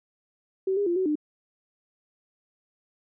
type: tone with pitch steps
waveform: sine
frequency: 381.6 / 405.9 / 346.3 / 375.1 / 300.8 Hz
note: G4 / G#4 / F4 / F#4 / D4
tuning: -47 / -40 / -15 / +24 / +42 cents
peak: -22 dBFS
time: 0.67-1.155 s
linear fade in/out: 5 ms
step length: 97 ms
effects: none